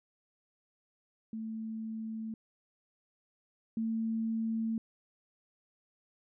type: tone pair in turn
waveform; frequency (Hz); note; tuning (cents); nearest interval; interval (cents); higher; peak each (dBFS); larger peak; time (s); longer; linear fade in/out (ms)
sine; 221.6 / 224.4; A3 / A3; +13 / +34; unison; 21; second; -36 / -30; second; 1.33-2.34 / 3.77-4.78; neither; 2
effects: none